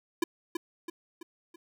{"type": "tone with echo", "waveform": "square", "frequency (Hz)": 337.7, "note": "E4", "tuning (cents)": 42, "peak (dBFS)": -24, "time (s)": [0.22, 0.24], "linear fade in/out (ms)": 5, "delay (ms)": 330, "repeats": 4, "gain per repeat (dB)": -6, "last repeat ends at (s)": 1.56, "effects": []}